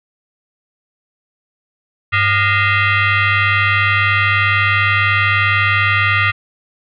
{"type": "tone with frequency modulation", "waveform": "sine", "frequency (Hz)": 100, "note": "G2", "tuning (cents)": 35, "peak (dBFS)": -11, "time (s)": [2.12, 6.32], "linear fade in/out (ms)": 20, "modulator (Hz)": 657, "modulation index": 3.9, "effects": []}